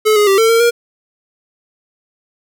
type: tone with pitch steps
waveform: square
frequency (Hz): 431 / 416.4 / 390.5 / 449.7 / 458.2 / 472.2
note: A4 / G#4 / G4 / A4 / A#4 / A#4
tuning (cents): -36 / +5 / -7 / +38 / -30 / +22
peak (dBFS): -9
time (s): 0.05-0.71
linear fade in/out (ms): 20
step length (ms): 110
effects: none